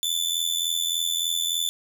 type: tone with amplitude modulation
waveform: sawtooth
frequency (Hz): 3508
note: A7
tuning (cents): -6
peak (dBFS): -17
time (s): 0.03-1.69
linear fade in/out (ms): 0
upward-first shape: sine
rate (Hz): 83.4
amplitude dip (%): 75
effects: none